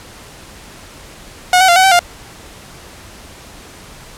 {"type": "tone with pitch steps", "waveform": "sawtooth", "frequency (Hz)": [727, 755, 694, 752, 769, 702], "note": ["F#5", "F#5", "F5", "F#5", "G5", "F5"], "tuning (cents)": [-31, 35, -11, 28, -33, 9], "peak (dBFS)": -3, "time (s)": [1.53, 1.992], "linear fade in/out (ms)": 2, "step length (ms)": 77, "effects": ["pink hiss -37 dBFS RMS until 4.17 s", "low-pass 11000 Hz 12 dB/octave"]}